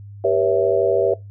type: chord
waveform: sine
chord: C# half-diminished seventh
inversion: second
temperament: equal with one note detuned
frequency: 392 / 481.8 / 554.4 / 659.3 Hz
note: G4 / B4 / C#5 / E5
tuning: 0 / -43 / 0 / 0 cents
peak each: -20 dBFS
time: 0.24-1.14 s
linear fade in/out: 5 ms
effects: noise-tail reverb RT60 0.2 s tail -21 dB re dry + added 101 Hz sine -35 dBFS peak until 1.3 s